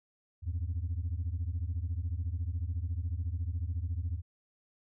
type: beating tone pair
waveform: sine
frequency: 79.2 / 93.2 Hz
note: D#2 / F#2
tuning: +31 / +13 cents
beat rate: 14 Hz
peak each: -32 / -33 dBFS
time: 0.42-4.22 s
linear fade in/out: 50 ms
effects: tanh soft clip ceiling -28 dBFS